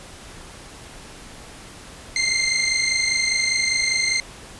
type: tone pair together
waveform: 20% pulse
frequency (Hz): 2082 / 2107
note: C7 / C7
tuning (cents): -9 / +12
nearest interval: unison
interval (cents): 21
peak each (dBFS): -16 / -17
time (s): 2.16-4.2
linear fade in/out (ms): 2
effects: pink hiss -41 dBFS RMS until 4.59 s + resampled to 24000 Hz